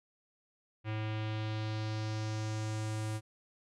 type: tone with low-pass filter sweep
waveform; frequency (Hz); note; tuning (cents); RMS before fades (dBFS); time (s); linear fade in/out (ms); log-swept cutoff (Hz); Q
square; 108.5; A2; -24; -36; 0.84-3.21; 50; 2600 to 9700; 2
effects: none